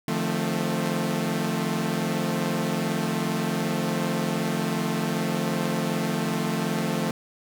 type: chord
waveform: sawtooth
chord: F dominant seventh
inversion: third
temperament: equal with one note detuned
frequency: 152.01 / 174.61 / 220 / 261.6 Hz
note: Eb3 / F3 / A3 / C4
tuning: -40 / 0 / 0 / 0 cents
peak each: -27 / -25 / -24 / -29 dBFS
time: 0.08-7.11 s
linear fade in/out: 2 ms
effects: none